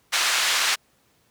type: band-pass noise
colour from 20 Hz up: pink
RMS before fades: -22 dBFS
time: 0.12-0.76 s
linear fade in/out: 20 ms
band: 1500 to 6900 Hz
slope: 12 dB/octave
effects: pink hiss -63 dBFS RMS until 1.3 s + high-pass 80 Hz 12 dB/octave